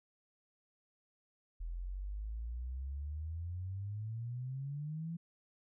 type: exponential sweep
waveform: sine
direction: up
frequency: 40.75 to 170 Hz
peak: -38 dBFS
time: 1.6-5.17 s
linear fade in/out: 10 ms
effects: none